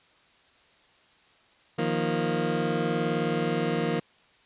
20% pulse chord, Eb suspended second, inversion none, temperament just, 155.56 / 175.01 / 233.3 Hz, Eb3 / F3 / Bb3, 0 / +4 / +2 cents, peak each -25 dBFS, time 1.78-4 s, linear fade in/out 10 ms, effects white hiss -60 dBFS RMS until 4.45 s + resampled to 8000 Hz

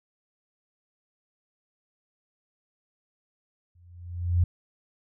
sine tone with exponential growth, 87.4 Hz, F2, 2 cents sharp, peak -16 dBFS, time 3.75-4.44 s, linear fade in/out 5 ms, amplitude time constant 150 ms, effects none

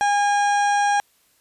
harmonic tone with a mistuned harmonic, 815 Hz, G#5, 33 cents flat, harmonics 1 / 2 / 3 / 4 / 5 / 7 / 8 / 9 / 10, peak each -17 / -24 / -34 / -36 / -41 / -34 / -45 / -46 / -40 dBFS, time 0.01-1 s, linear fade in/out 0 ms, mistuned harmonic 8, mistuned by -23 cents, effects white hiss -61 dBFS RMS until 1.4 s + resampled to 32000 Hz

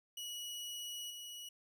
sawtooth tone with level steps, 2921 Hz, F#7, 23 cents flat, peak -39 / -43 dBFS, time 0.17-1.49 s, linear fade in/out 5 ms, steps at 1.1 s, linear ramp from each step 5 ms, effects none

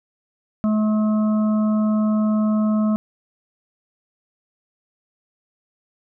harmonic tone, 214.4 Hz, A3, 45 cents flat, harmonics 1 / 3 / 5 / 6, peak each -16 / -29 / -35 / -35 dBFS, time 0.64-2.96 s, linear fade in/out 0 ms, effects none

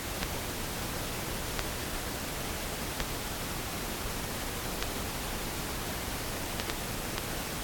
clicks, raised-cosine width 0.2 ms, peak -11 dBFS, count 7, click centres 0.231 / 1.593 / 3.003 / 4.826 / 6.599 / 6.699 / 7.181 s, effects pink hiss -36 dBFS RMS until 7.63 s + AAC 64 kbps

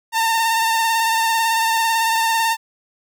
sawtooth tone with vibrato, 905 Hz, A5, 48 cents sharp, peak -12 dBFS, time 0.12-2.57 s, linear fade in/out 50 ms, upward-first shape sine, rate 18 Hz, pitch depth 29 cents each way, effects none

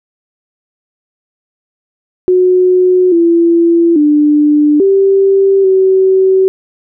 sine tone with pitch steps, 365.8 / 337.9 / 297.1 / 390.2 / 379.6 Hz, F#4 / E4 / D4 / G4 / F#4, -20 / +43 / +20 / -8 / +44 cents, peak -5 dBFS, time 2.28-6.48 s, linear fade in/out 0 ms, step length 840 ms, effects none

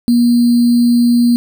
sine tone with sample-and-hold, 239.3 Hz, A#3, 46 cents sharp, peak -7 dBFS, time 0.08-1.36 s, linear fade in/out 0 ms, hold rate 4410 Hz, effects none

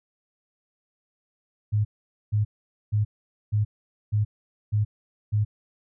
sine tone bursts, 105.5 Hz, G#2, 28 cents sharp, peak -19 dBFS, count 7, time 1.72-5.45 s, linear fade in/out 20 ms, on 130 ms, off 470 ms, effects none

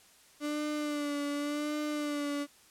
35% pulse tone with vibrato, 293.7 Hz, D4, in tune, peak -30 dBFS, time 0.4-2.47 s, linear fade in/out 50 ms, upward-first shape sine, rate 0.89 Hz, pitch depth 38 cents each way, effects white hiss -60 dBFS RMS until 2.7 s + low-pass 11000 Hz 12 dB/octave

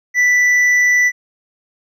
sine tone with hard clipping, 1975.5 Hz, B6, in tune, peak -11 dBFS, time 0.14-1.12 s, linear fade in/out 50 ms, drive 4 dB, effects none

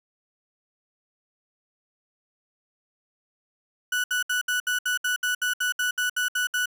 35% pulse tone bursts, 1480 Hz, F#6, in tune, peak -21 dBFS, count 15, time 3.92-6.658 s, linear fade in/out 5 ms, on 120 ms, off 67 ms, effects none

